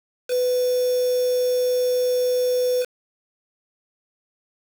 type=tone with quantisation; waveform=sine; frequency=498.7 Hz; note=B4; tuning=17 cents sharp; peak=-18 dBFS; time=0.28-2.86 s; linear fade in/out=50 ms; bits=5; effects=none